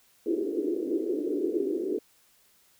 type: band-pass noise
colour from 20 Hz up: pink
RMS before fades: -29 dBFS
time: 0.26-1.99 s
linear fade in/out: 5 ms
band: 310 to 410 Hz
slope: 48 dB/octave
effects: white hiss -63 dBFS RMS until 2.79 s